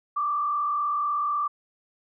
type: tone with frequency modulation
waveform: sine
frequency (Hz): 1174.7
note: D6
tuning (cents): 0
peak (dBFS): -23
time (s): 0.16-1.48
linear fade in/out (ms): 10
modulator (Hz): 43.8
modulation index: 0.74
effects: none